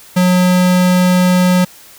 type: tone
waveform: square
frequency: 181.3 Hz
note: F#3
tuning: 35 cents flat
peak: -9 dBFS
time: 0.16-1.65 s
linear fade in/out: 10 ms
effects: white hiss -40 dBFS RMS until 1.98 s